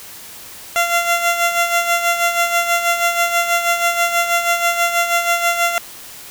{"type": "tone with tremolo", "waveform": "15% pulse", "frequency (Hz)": 688, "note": "F5", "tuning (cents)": -26, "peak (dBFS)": -6, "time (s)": [0.76, 5.78], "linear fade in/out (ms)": 0, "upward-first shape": "sine", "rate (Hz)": 6.2, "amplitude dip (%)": 60, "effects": ["white hiss -36 dBFS RMS until 6.3 s"]}